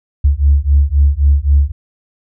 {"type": "beating tone pair", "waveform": "sine", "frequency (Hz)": [69.3, 73.1], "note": ["C#2", "D2"], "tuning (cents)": [0, -7], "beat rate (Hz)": 3.8, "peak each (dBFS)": -10, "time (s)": [0.24, 1.72], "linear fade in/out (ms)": 10, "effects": ["tanh soft clip ceiling -1 dBFS"]}